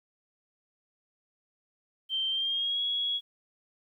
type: tone with pitch glide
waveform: sine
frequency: 3132 to 3337 Hz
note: G7 to G#7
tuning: -2 to +8 cents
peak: -27 dBFS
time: 2.09-3.21 s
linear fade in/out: 50 ms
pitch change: +110 cents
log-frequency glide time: 2.29-2.82 s
effects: 11-bit